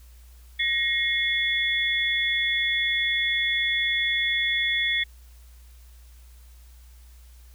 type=tone cluster; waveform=sine; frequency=1881 / 2157 / 3430 Hz; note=A#6 / C#7 / A7; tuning=+15 / -48 / -45 cents; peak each=-26 dBFS; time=0.59-5.04 s; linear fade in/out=10 ms; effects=added 60 Hz sine -46 dBFS peak until 7.54 s + white hiss -59 dBFS RMS until 7.54 s